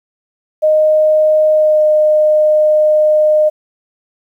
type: tone with pitch glide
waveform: sine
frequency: 618 to 612 Hz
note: D#5 to D#5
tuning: -12 to -29 cents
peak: -7 dBFS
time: 0.62-3.5 s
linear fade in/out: 20 ms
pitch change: -17 cents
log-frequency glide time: 1.53-1.84 s
effects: 8-bit